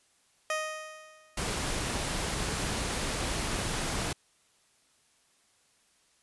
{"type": "tone with exponential decay", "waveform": "15% pulse", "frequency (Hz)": 622.3, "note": "D#5", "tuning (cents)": 0, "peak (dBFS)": -21, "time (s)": [0.5, 1.52], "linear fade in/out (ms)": 2, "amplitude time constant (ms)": 220}
{"type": "noise", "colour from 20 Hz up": "pink", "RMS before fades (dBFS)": -32, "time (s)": [1.37, 4.13], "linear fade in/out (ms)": 5}
{"effects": ["white hiss -67 dBFS RMS until 6.22 s", "resampled to 24000 Hz"]}